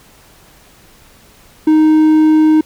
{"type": "tone", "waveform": "triangle", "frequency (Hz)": 311.1, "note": "D#4", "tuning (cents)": 0, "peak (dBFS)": -4, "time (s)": [1.67, 2.61], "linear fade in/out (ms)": 5, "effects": ["pink hiss -45 dBFS RMS until 2.65 s"]}